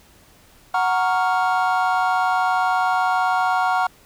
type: chord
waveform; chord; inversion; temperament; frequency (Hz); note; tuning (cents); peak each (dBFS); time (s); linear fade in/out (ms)
triangle; Gb major seventh; none; equal; 740 / 932.3 / 1108.7 / 1396.9; Gb5 / Bb5 / Db6 / F6; 0 / 0 / 0 / 0; -18 / -22 / -23 / -22; 0.74-3.87; 5
effects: pink hiss -52 dBFS RMS until 4.05 s